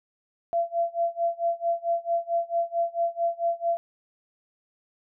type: tone with tremolo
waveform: sine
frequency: 680 Hz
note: F5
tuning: 46 cents flat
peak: -20 dBFS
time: 0.53-3.77 s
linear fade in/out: 0 ms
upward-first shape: sine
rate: 4.5 Hz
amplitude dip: 95%
effects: none